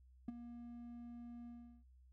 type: tone with ADSR envelope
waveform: triangle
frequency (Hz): 237.7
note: A#3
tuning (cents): +34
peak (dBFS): -35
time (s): 0.28-1.84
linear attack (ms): 5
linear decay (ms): 19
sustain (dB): -12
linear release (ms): 370
effects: added 63 Hz sine -62 dBFS peak until 2.12 s